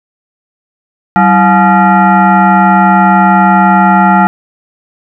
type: tone with frequency modulation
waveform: sine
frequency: 331.6 Hz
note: E4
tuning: 10 cents sharp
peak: -3 dBFS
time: 1.16-4.27 s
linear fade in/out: 0 ms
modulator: 523 Hz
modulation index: 2.1
effects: none